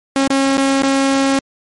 sawtooth tone with dropouts, 272 Hz, C#4, 33 cents flat, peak -8 dBFS, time 0.16-1.39 s, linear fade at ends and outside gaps 1 ms, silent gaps 0.276-0.302 / 0.571-0.578 / 0.822-0.833 s, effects MP3 48 kbps

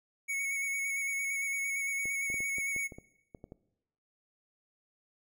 square tone with vibrato, 2217 Hz, C#7, in tune, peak -32 dBFS, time 0.28-2.88 s, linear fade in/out 20 ms, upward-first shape square, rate 8.8 Hz, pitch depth 18 cents each way
clicks, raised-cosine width 2 ms, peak -32 dBFS, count 11, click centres 2.056 / 2.301 / 2.342 / 2.405 / 2.584 / 2.763 / 2.922 / 2.985 / 3.348 / 3.441 / 3.521 s
effects noise-tail reverb RT60 0.9 s tail -20 dB re dry

